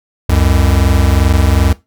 square tone pair together, 67.2 / 89.76 Hz, C2 / F2, +47 / +48 cents, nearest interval perfect fourth, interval 501 cents, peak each -12 dBFS, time 0.29-1.73 s, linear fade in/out 5 ms, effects noise-tail reverb RT60 0.2 s tail -17 dB re dry

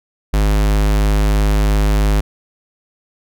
square tone, 51.5 Hz, G#1, 14 cents flat, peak -12 dBFS, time 0.33-2.21 s, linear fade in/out 10 ms, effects none

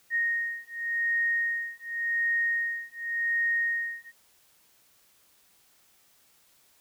sine beating tone pair, 1861 / 1861.89 Hz, A#6 / A#6, -3 / -3 cents, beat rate 0.89 Hz, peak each -29 dBFS, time 0.1-4.12 s, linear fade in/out 50 ms, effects white hiss -63 dBFS RMS until 6.8 s

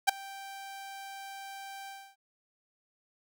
sawtooth tone with ADSR envelope, 784 Hz, G5, in tune, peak -14 dBFS, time 0.07-2.16 s, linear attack 20 ms, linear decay 7 ms, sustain -24 dB, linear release 280 ms, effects none

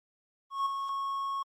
triangle tone with ADSR envelope, 1098 Hz, C#6, 17 cents flat, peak -23 dBFS, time 0.5-1.43 s, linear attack 160 ms, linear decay 7 ms, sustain -6 dB, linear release 8 ms, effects Opus 24 kbps

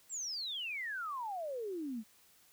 sine exponential sweep, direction down, 7850 to 207.7 Hz, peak -37 dBFS, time 0.09-2.04 s, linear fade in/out 50 ms, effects white hiss -65 dBFS RMS until 2.52 s

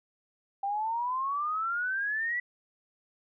sine exponential sweep, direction up, 784 to 1975.5 Hz, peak -28 dBFS, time 0.63-2.4 s, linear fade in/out 5 ms, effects none

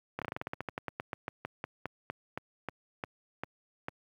slowing click train, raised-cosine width 0.5 ms, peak -20 dBFS, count 25, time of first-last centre 0.19-3.884 s, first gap 27 ms, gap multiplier 1.13, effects high-pass 80 Hz 12 dB/octave + 10-bit

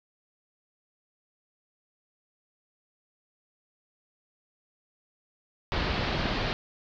pink low-pass noise, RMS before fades -29 dBFS, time 5.72-6.53 s, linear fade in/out 0 ms, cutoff 4700 Hz, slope 48 dB/octave, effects none

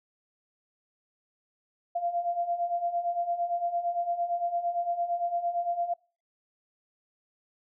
sine beating tone pair, 687 / 695.8 Hz, F5 / F5, -29 / -7 cents, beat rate 8.8 Hz, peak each -33 / -28 dBFS, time 1.95-5.94 s, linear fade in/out 10 ms, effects noise-tail reverb RT60 0.4 s tail -26 dB re dry

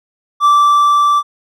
triangle tone with level ramp, 1167 Hz, D6, 11 cents flat, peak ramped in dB -4 to -7 dBFS, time 0.4-1.23 s, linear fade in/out 50 ms, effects none

